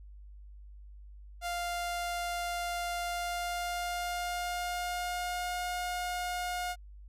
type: tone with pitch glide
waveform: sawtooth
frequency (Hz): 698.5 to 715.7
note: F5 to F5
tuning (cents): 0 to +42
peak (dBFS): -29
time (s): 1.41-6.76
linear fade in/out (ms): 50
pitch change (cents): +42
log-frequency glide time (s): 3.01-5.63
effects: added 50 Hz sine -47 dBFS peak until 7.08 s + resampled to 32000 Hz

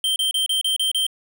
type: tone bursts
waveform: square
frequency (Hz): 3136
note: G7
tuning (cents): 0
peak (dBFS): -19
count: 7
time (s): 0.04-1.066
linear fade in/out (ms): 2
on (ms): 120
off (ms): 31
effects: none

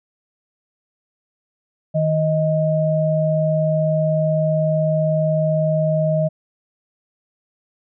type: tone pair together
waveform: sine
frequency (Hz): 157.04 / 627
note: D#3 / D#5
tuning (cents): +16 / +13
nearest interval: 2 octaves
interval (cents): 2397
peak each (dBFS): -18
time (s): 1.94-6.29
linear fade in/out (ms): 20
effects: none

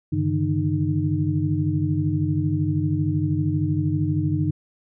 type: tone cluster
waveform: sine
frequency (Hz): 97.2 / 142.4 / 155.2 / 306.4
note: G2 / C#3 / D#3 / D#4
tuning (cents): -14 / +47 / -4 / -27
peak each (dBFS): -25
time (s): 0.12-4.51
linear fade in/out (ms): 10
effects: none

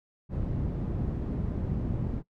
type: low-pass noise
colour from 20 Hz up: white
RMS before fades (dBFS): -31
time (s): 0.29-2.23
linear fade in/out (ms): 50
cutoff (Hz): 170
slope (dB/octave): 12
effects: noise-tail reverb RT60 0.1 s tail -19 dB re dry

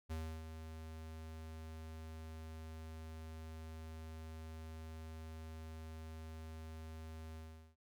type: tone with ADSR envelope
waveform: square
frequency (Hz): 79.9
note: D#2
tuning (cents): +47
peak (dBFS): -40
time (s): 0.09-7.76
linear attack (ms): 24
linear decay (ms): 310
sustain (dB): -8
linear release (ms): 400
effects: none

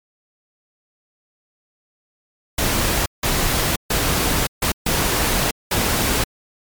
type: noise bursts at uneven times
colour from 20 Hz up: pink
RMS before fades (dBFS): -19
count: 6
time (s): 2.58-3.06 / 3.23-3.76 / 3.9-4.47 / 4.62-4.72 / 4.86-5.51 / 5.71-6.24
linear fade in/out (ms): 5
effects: MP3 96 kbps

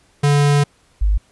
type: tone pair in turn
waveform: square / sine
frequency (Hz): 144.3 / 50.9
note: D3 / G#1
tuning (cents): -30 / -34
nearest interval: octave + tritone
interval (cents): 1804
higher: first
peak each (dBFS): -12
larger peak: neither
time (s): 0.23-0.64 / 1.01-1.18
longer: first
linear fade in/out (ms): 10
effects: pink hiss -56 dBFS RMS until 1.31 s + resampled to 24000 Hz

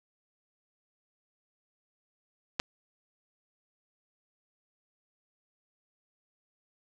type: clicks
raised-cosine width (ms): 0.2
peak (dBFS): -19 / -10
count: 2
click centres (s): 2.595 / 2.599
effects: none

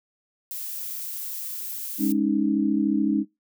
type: noise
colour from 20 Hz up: violet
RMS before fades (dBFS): -33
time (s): 0.51-2.12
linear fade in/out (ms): 0
type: chord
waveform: sine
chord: Ab suspended fourth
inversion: none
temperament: equal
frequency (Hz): 207.7 / 277.2 / 311.1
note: Ab3 / Db4 / Eb4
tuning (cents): 0 / 0 / 0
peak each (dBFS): -24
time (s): 1.98-3.25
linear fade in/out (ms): 50
effects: noise-tail reverb RT60 0.2 s tail -21 dB re dry

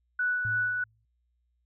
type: tone with tremolo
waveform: sine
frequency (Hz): 1480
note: F#6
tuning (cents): 0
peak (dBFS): -24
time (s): 0.19-0.84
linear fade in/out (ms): 5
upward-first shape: sine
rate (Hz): 3.1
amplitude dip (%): 35
type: tone with exponential decay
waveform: sine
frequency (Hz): 110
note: A2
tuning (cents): 0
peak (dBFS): -32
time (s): 0.45-1.05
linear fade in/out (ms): 0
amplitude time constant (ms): 130
effects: added 60 Hz sine -70 dBFS peak until 1.65 s

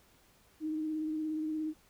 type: tone with vibrato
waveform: sine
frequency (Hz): 311.1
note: D#4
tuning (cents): 0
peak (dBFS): -32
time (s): 0.6-1.74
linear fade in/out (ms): 50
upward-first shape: sine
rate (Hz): 17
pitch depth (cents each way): 23
effects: pink hiss -65 dBFS RMS until 1.89 s

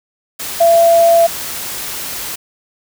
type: tone in noise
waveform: sine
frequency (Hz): 674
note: E5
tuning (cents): +38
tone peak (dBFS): -6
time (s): 0.6-1.27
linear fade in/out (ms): 10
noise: white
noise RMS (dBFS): -24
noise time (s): 0.39-2.36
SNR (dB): +15
effects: none

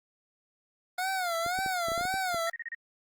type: tone with vibrato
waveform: 25% pulse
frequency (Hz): 715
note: F5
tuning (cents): +41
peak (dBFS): -25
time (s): 0.98-2.5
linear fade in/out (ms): 5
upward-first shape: sine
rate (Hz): 1.9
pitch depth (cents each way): 130
type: clicks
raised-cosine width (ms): 2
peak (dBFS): -27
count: 10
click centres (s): 1.463 / 1.589 / 1.662 / 1.885 / 1.918 / 1.978 / 2.011 / 2.053 / 2.141 / 2.345
type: tone bursts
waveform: sine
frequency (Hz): 1864.7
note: A#6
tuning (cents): 0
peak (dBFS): -34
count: 5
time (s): 2.47-2.747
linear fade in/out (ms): 2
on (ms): 29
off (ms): 33
effects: Opus 32 kbps

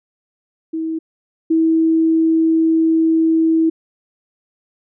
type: tone pair in turn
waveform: sine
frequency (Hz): 321.9 / 323.8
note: E4 / E4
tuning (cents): -41 / -31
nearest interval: unison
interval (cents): 10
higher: second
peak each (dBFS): -19 / -11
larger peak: second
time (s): 0.73-0.99 / 1.5-3.7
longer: second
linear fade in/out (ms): 10
effects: none

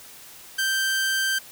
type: tone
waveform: sawtooth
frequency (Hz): 1565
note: G6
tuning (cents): -3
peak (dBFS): -18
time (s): 0.58-1.39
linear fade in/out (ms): 10
effects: white hiss -45 dBFS RMS until 1.51 s

